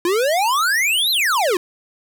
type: exponential two-way sweep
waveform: square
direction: up then down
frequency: 334 to 4200 to 334 Hz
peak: -16 dBFS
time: 0.05-1.57 s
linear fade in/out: 2 ms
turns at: 1.11 s
effects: 8-bit